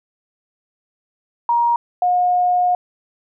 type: tone pair in turn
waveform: sine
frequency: 945 / 718.8 Hz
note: A#5 / F5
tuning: +23 / +50 cents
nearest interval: perfect fourth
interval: 473 cents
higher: first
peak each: -13 dBFS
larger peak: neither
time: 1.49-1.76 / 2.02-2.75 s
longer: second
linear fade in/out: 2 ms
effects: none